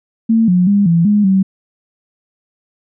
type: tone with pitch steps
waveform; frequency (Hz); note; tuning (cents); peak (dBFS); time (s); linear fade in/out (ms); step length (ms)
sine; 225.6 / 179.7 / 202.1 / 168.1 / 207.5 / 191.4; A3 / F3 / G#3 / E3 / G#3 / G3; +44 / +50 / -47 / +34 / -1 / -41; -8; 0.29-1.43; 10; 190
effects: none